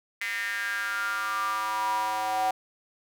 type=tone with high-pass filter sweep; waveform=square; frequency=107.8 Hz; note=A2; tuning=35 cents flat; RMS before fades=-29 dBFS; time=0.21-2.51 s; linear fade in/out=5 ms; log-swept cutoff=2000 to 750 Hz; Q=7.5; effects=none